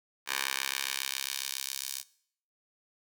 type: tone with high-pass filter sweep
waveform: 10% pulse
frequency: 67.3 Hz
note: C2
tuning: 49 cents sharp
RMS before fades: -35 dBFS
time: 0.26-2.04 s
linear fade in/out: 50 ms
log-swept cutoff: 1600 to 5600 Hz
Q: 0.85
effects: noise-tail reverb RT60 0.6 s tail -20 dB re dry